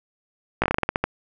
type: slowing click train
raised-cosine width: 0.5 ms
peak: -5 dBFS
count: 11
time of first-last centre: 0.62-1.04 s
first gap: 17 ms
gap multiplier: 1.19
effects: none